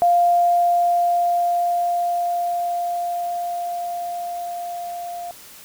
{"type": "tone with level ramp", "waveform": "sine", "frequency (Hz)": 698.5, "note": "F5", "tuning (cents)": 0, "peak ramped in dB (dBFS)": [-12, -28], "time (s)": [0.02, 5.31], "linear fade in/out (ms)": 0, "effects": ["white hiss -43 dBFS RMS until 5.64 s"]}